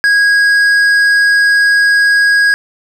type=tone with tanh clipping; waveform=triangle; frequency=1647 Hz; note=G#6; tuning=15 cents flat; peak=-8 dBFS; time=0.04-2.54 s; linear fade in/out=0 ms; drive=12 dB; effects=none